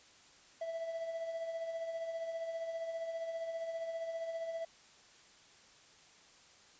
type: tone with tremolo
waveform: triangle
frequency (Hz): 660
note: E5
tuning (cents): +2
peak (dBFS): -33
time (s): 0.61-4.65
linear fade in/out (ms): 5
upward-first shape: triangle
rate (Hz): 15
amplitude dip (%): 55
effects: white hiss -61 dBFS RMS until 6.79 s + resampled to 16000 Hz